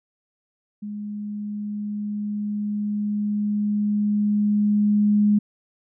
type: tone with level ramp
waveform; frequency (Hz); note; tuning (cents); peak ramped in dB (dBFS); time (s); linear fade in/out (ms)
sine; 207.9; G#3; +2; -29 to -14; 0.82-5.39; 10
effects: none